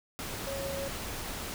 sine tone in noise, 550 Hz, C#5, 14 cents flat, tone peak -35 dBFS, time 0.47-0.88 s, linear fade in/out 0 ms, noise pink, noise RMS -38 dBFS, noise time 0.19-1.54 s, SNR 0 dB, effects none

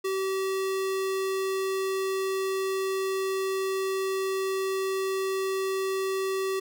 square tone, 383.7 Hz, G4, 37 cents flat, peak -27 dBFS, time 0.04-6.6 s, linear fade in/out 10 ms, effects none

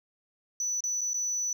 sine tone with dropouts, 5960 Hz, F#8, 12 cents sharp, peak -26 dBFS, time 0.6-1.53 s, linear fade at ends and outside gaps 2 ms, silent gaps 0.806-0.838 / 1.01-1.014 / 1.134-1.142 s, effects tanh soft clip ceiling -25 dBFS

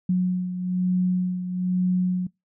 sine beating tone pair, 181.9 / 183 Hz, F#3 / F#3, -29 / -19 cents, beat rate 1.1 Hz, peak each -21 / -28 dBFS, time 0.09-2.27 s, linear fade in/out 5 ms, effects noise-tail reverb RT60 0.2 s tail -25 dB re dry

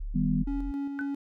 sine linear sweep, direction up, 35.77 to 42.97 Hz, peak -31 dBFS, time 0-0.72 s, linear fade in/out 10 ms
sine chord, Eb augmented, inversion none, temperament equal, 155.56 / 196 / 246.9 Hz, Eb3 / G3 / B3, 0 / 0 / 0 cents, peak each -28 dBFS, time 0.14-0.44 s, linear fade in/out 20 ms
triangle tone with tremolo, 280 Hz, C#4, 18 cents sharp, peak -27 dBFS, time 0.47-1.15 s, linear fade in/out 5 ms, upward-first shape square, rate 3.7 Hz, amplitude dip 35%
sine tone with exponential decay, 1504 Hz, F#6, 28 cents sharp, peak -29 dBFS, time 0.99-1.12 s, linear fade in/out 0 ms, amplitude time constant 28 ms
effects none

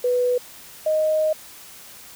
sine tone pair in turn, 493.9 / 622.3 Hz, B4 / D#5, 0 / 0 cents, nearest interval major third, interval 400 cents, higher second, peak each -17 dBFS, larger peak neither, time 0.04-0.38 / 0.86-1.33 s, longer second, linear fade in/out 5 ms, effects white hiss -43 dBFS RMS until 2.15 s

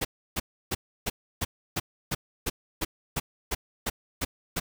pink noise bursts, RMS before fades -28 dBFS, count 14, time 0.01-4.6 s, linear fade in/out 10 ms, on 40 ms, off 310 ms, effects none

